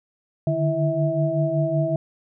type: tone cluster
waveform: sine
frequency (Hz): 147.6 / 152.9 / 330.1 / 648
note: D3 / D#3 / E4 / E5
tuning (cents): +9 / -30 / +2 / -30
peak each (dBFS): -25 / -24 / -28 / -23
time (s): 0.47-1.96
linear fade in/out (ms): 2
effects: none